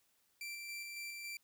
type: tone with tremolo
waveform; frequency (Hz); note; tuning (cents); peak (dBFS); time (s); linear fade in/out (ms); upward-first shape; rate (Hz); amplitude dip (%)
sawtooth; 2349; D7; 0; -39; 0.41-1.37; 2; square; 3.6; 25
effects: white hiss -75 dBFS RMS until 1.43 s